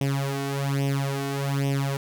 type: tone with flanger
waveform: sawtooth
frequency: 138.59 Hz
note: C#3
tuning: in tune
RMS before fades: -26 dBFS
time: 0.01-1.97 s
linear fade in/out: 2 ms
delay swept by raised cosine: 0.34 to 2.74 ms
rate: 1.2 Hz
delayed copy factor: +0.8
effects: none